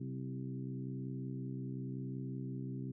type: harmonic tone with a mistuned harmonic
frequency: 65.5 Hz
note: C2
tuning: 2 cents sharp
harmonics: 2 / 3 / 4 / 5 / 6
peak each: -41 / -46 / -45 / -51 / -53 dBFS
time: 0-2.92 s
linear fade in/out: 10 ms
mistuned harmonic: 3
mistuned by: -41 cents
effects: none